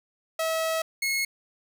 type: tone pair in turn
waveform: sawtooth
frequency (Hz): 646 / 2173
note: E5 / C#7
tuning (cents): -35 / -35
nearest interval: octave + major sixth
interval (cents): 2100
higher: second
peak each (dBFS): -21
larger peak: neither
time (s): 0.39-0.82 / 1.02-1.25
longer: first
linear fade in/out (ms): 5
effects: none